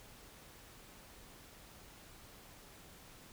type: silence
effects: pink hiss -57 dBFS RMS until 3.32 s